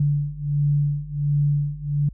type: beating tone pair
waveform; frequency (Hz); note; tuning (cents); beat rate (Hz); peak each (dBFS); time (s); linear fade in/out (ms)
sine; 144.3 / 145.7; D3 / D3; -30 / -13; 1.4; -23 / -21; 0-2.09; 5
effects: added 50 Hz sine -38 dBFS peak until 2.13 s